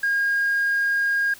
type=tone with tanh clipping; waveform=triangle; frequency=1624 Hz; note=G#6; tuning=39 cents flat; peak=-19 dBFS; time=0.03-1.34 s; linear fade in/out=5 ms; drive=5 dB; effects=white hiss -46 dBFS RMS until 1.39 s